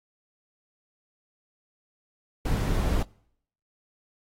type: noise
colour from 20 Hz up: brown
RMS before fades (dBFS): -25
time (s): 2.45-3.03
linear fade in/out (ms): 5
effects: noise-tail reverb RT60 0.7 s tail -25 dB re dry + AAC 48 kbps